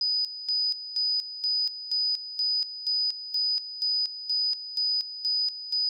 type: tone with tremolo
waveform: sine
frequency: 4978 Hz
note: D#8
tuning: in tune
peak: -23 dBFS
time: 0.01-5.89 s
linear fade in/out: 2 ms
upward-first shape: square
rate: 2.1 Hz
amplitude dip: 75%
effects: none